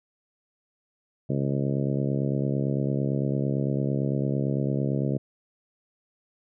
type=harmonic tone; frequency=68.9 Hz; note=C#2; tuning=10 cents flat; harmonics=2 / 3 / 4 / 5 / 6 / 7 / 8 / 9; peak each=-26 / -30 / -32 / -34 / -36 / -37 / -38 / -39 dBFS; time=1.29-5.18 s; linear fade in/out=10 ms; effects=none